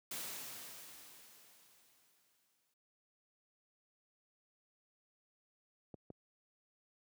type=noise with exponential decay; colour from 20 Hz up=white; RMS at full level=-42 dBFS; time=0.11-2.74 s; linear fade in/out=5 ms; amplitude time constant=570 ms
type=clicks; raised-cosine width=2 ms; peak=-35 dBFS; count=2; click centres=5.942 / 6.103 s
effects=high-pass 100 Hz 12 dB/octave